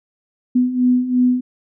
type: beating tone pair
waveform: sine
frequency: 247.6 / 250.5 Hz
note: B3 / B3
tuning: +5 / +25 cents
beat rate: 2.9 Hz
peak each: -19 / -14 dBFS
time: 0.55-1.41 s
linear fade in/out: 10 ms
effects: none